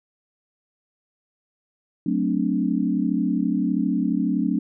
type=chord; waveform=sine; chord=D dominant seventh; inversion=first; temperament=equal; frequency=185 / 220 / 261.6 / 293.7 Hz; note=F#3 / A3 / C4 / D4; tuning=0 / 0 / 0 / 0 cents; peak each=-25 dBFS; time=2.06-4.59 s; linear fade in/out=5 ms; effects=none